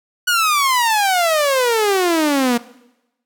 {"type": "exponential sweep", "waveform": "sawtooth", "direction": "down", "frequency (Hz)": [1480, 233.1], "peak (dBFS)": -10, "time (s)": [0.27, 2.58], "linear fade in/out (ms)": 10, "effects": ["noise-tail reverb RT60 0.9 s tail -19 dB re dry"]}